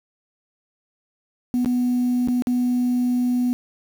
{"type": "tone with dropouts", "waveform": "sine", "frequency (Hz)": 246.9, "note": "B3", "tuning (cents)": 0, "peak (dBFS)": -16, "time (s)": [1.54, 3.53], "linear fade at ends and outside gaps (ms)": 0, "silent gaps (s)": [[1.647, 1.659], [2.275, 2.285], [2.422, 2.471]], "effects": ["tanh soft clip ceiling -15 dBFS", "7-bit"]}